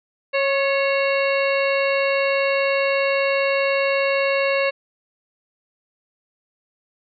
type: harmonic tone with a mistuned harmonic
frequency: 549 Hz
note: C#5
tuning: 17 cents flat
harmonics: 1 / 2 / 3 / 4 / 5 / 7 / 8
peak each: -19 / -28 / -29 / -26 / -26 / -36 / -36 dBFS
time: 0.33-4.71 s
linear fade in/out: 20 ms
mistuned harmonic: 3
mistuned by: +43 cents
effects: none